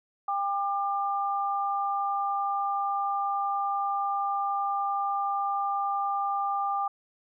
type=tone pair together; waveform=sine; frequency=798 / 1195.6 Hz; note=G5 / D6; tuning=+31 / +31 cents; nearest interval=perfect fifth; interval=700 cents; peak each=-28 / -29 dBFS; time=0.28-6.88 s; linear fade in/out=5 ms; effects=none